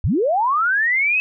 sine linear sweep, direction up, 55.9 to 2603 Hz, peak -15 dBFS, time 0.04-1.2 s, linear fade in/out 0 ms, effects none

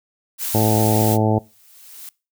blue noise, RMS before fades -25 dBFS, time 0.38-1.18 s, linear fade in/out 50 ms
harmonic tone, 108.5 Hz, A2, 24 cents flat, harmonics 1 / 2 / 3 / 4 / 5 / 6 / 7 / 8, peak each -18 / -21 / -23 / -24 / -25 / -26 / -26 / -27 dBFS, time 0.54-1.39 s, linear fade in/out 10 ms
blue noise with exponential growth, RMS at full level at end -35 dBFS, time 0.98-2.09 s, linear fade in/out 1 ms, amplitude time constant 240 ms
effects noise-tail reverb RT60 0.3 s tail -23 dB re dry

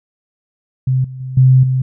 sine tone with level steps, 129.9 Hz, C3, 12 cents flat, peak -11 / -26 / -22 / -5 / -12 dBFS, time 0.87-1.82 s, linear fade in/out 5 ms, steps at 1.04 / 1.2 / 1.37 / 1.63 s, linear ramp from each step 5 ms, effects none

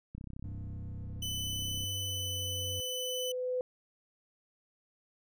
click train, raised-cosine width 5 ms, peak -31 dBFS, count 56, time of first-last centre 0.15-1.837 s, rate 32.6 Hz
triangle tone with pitch glide, 98 to 94.5 Hz, G2 to F#2, 0 to +37 cents, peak -36 dBFS, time 0.44-2.8 s, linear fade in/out 0 ms, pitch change -63 cents, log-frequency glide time 2.01-2.22 s
sine tone with exponential growth, 504 Hz, B4, 35 cents sharp, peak -29 dBFS, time 1.03-3.61 s, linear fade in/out 1 ms, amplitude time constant 560 ms
sawtooth tone, 3006 Hz, F#7, 27 cents sharp, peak -32 dBFS, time 1.22-3.32 s, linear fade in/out 5 ms
effects none

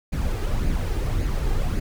brown noise with flanger, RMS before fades -23 dBFS, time 0.12-1.8 s, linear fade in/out 10 ms, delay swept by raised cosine 0.44 to 2.54 ms, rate 1.8 Hz, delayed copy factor +0.5, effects none

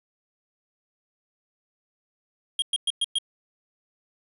square tone bursts, 3241 Hz, G#7, 43 cents flat, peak -22 dBFS, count 5, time 2.59-3.185 s, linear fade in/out 2 ms, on 31 ms, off 110 ms, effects resampled to 32000 Hz

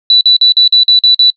sine tone bursts, 3961 Hz, B7, 4 cents sharp, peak -3 dBFS, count 8, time 0.1-1.302 s, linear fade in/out 2 ms, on 110 ms, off 46 ms, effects noise-tail reverb RT60 0.1 s tail -26 dB re dry

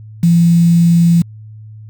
sine tone with quantisation, 170 Hz, F3, 46 cents flat, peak -6 dBFS, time 0.23-1.22 s, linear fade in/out 5 ms, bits 5, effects added 108 Hz sine -31 dBFS peak until 1.89 s

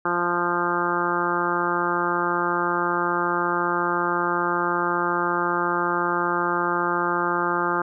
harmonic tone, 174.61 Hz, F3, in tune, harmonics 1 / 2 / 3 / 4 / 5 / 6 / 7 / 8 / 9, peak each -34 / -27 / -33 / -34 / -28 / -30 / -26 / -29 / -31 dBFS, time 0.05-7.82 s, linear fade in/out 5 ms, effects none

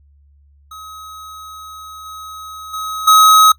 square tone with level steps, 1272 Hz, D#6, 38 cents sharp, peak -32 / -30 / -22 / -6 dBFS, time 0.71-3.52 s, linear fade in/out 5 ms, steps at 2.05 / 2.73 / 3.07 s, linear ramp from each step 10 ms, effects noise-tail reverb RT60 0.1 s tail -22 dB re dry + added 71 Hz sine -47 dBFS peak until 3.58 s

